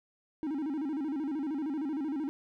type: tone with vibrato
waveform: triangle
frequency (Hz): 292.2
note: D4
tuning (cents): -9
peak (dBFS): -29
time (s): 0.43-2.29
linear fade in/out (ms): 0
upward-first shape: square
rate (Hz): 13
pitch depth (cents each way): 130
effects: none